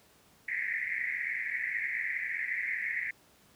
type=band-pass noise; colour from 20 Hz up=pink; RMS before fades=-34 dBFS; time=0.48-3.11 s; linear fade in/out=5 ms; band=1800 to 2200 Hz; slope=96 dB/octave; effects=pink hiss -62 dBFS RMS until 3.55 s + high-pass 80 Hz 12 dB/octave